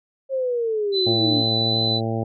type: linear sweep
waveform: sine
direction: down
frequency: 542 to 277.2 Hz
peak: -20 dBFS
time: 0.29-1.44 s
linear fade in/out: 50 ms
type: tone with vibrato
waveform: sine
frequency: 4000 Hz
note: B7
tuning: 21 cents sharp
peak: -20 dBFS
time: 0.92-2.01 s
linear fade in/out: 50 ms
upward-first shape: sine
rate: 2.5 Hz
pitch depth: 8 cents each way
type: harmonic tone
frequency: 112.8 Hz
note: A2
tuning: 44 cents sharp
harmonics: 1 / 2 / 3 / 4 / 5 / 6 / 7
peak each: -25 / -28 / -30 / -31 / -32 / -33 / -33 dBFS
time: 1.06-2.24 s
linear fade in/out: 10 ms
effects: none